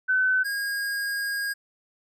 sine / square tone pair in turn, 1516 / 1630.5 Hz, F#6 / G#6, +42 / -32 cents, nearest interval minor second, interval 126 cents, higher second, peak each -19 / -27 dBFS, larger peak first, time 0.08-0.44 / 0.44-1.54 s, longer second, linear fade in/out 20 ms, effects none

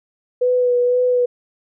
sine tone with vibrato, 493.9 Hz, B4, in tune, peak -13 dBFS, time 0.41-1.26 s, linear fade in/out 10 ms, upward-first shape sine, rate 2 Hz, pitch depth 20 cents each way, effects none

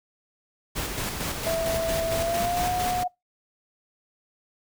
pink noise with tremolo, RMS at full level -29 dBFS, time 0.75-3.04 s, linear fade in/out 20 ms, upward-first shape square, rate 4.4 Hz, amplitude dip 35%
sine tone with pitch glide, 659.3 to 723.1 Hz, E5 to F#5, 0 to -40 cents, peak -24 dBFS, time 1.46-3.08 s, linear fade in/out 10 ms, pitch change +160 cents, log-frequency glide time 2.15-2.69 s
effects noise-tail reverb RT60 0.2 s tail -25 dB re dry

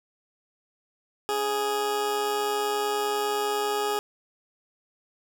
20% pulse tone with amplitude modulation, 415.3 Hz, G#4, in tune, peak -18 dBFS, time 1.29-3.99 s, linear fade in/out 0 ms, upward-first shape sine, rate 130 Hz, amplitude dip 40%, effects none

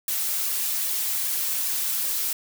blue noise with flanger, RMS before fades -26 dBFS, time 0.08-2.33 s, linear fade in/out 2 ms, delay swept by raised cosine 1.7 to 7.7 ms, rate 2.5 Hz, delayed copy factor +0.85, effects none

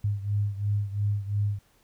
sine beating tone pair, 101.7 / 104.6 Hz, G#2 / G#2, -36 / +13 cents, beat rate 2.9 Hz, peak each -26 / -30 dBFS, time 0.04-1.59 s, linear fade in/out 5 ms, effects pink hiss -64 dBFS RMS until 1.83 s

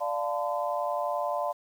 sine chord, D minor seventh, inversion none, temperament equal with one note detuned, 587.3 / 698.5 / 880 / 1020.2 Hz, D5 / F5 / A5 / C6, 0 / 0 / 0 / -44 cents, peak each -31 / -32 / -35 / -33 dBFS, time 0-1.53 s, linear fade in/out 20 ms, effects 9-bit

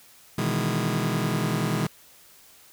sawtooth chord, E major seventh, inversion second, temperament just, 123.61 / 154.51 / 164.81 / 206 Hz, B2 / D#3 / E3 / G#3, +2 / -12 / 0 / -14 cents, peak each -25 dBFS, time 0.38-1.87 s, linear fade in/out 5 ms, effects white hiss -53 dBFS RMS until 2.72 s

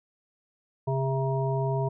harmonic tone with a mistuned harmonic, 134.9 Hz, C#3, 47 cents flat, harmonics 1 / 3 / 5 / 7, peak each -26 / -31 / -33 / -34 dBFS, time 0.87-1.89 s, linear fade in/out 10 ms, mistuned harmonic 5, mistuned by -34 cents, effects none

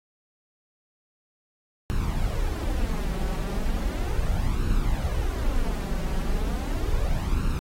brown noise with flanger, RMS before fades -25 dBFS, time 1.9-7.59 s, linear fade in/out 0 ms, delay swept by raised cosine 0.73 to 5.33 ms, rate 0.36 Hz, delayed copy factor +0.6, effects AAC 48 kbps

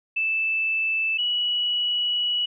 sine tone pair in turn, 2637 / 2932 Hz, E7 / F#7, 0 / -16 cents, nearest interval major second, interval 184 cents, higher second, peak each -21 / -21 dBFS, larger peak neither, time 0.16-1.18 / 1.18-2.46 s, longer second, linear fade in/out 10 ms, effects none

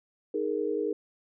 sine chord, D# suspended fourth, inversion none, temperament equal, 311.1 / 415.3 / 466.2 Hz, D#4 / G#4 / A#4, 0 / 0 / 0 cents, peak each -33 / -30 / -31 dBFS, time 0.34-0.93 s, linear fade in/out 5 ms, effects none

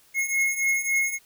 square beating tone pair, 2163 / 2166.6 Hz, C#7 / C#7, -43 / -40 cents, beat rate 3.6 Hz, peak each -28 / -24 dBFS, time 0.14-1.19 s, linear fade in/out 50 ms, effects white hiss -58 dBFS RMS until 1.25 s

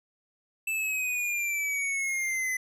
square exponential sweep, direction down, 2648 to 2014 Hz, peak -28 dBFS, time 0.67-2.57 s, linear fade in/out 5 ms, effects resampled to 32000 Hz

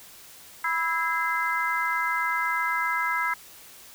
harmonic tone with a mistuned harmonic, 327.9 Hz, E4, 9 cents flat, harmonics 3 / 4 / 5 / 6, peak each -29 / -29 / -29 / -29 dBFS, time 0.64-3.34 s, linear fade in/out 5 ms, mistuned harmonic 6, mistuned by +84 cents, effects white hiss -48 dBFS RMS until 3.94 s

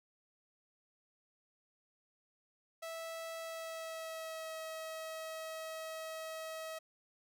sawtooth tone with pitch glide, 655 to 640 Hz, E5 to D#5, -11 to +49 cents, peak -38 dBFS, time 2.82-6.79 s, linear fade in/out 10 ms, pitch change -40 cents, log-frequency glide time 3.39-4.58 s, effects none

